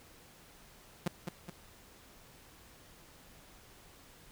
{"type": "tone with echo", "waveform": "sawtooth", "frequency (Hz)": 174.61, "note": "F3", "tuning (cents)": 0, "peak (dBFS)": -25, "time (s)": [1.06, 1.08], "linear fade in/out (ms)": 5, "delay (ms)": 210, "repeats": 2, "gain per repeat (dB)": -6, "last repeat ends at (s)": 1.5, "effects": ["pink hiss -58 dBFS RMS until 4.31 s"]}